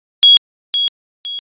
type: tone with echo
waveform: sine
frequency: 3322 Hz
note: G#7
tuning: in tune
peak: -3 dBFS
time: 0.23-0.37 s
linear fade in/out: 0 ms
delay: 510 ms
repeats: 2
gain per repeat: -9 dB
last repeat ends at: 1.39 s
effects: resampled to 8000 Hz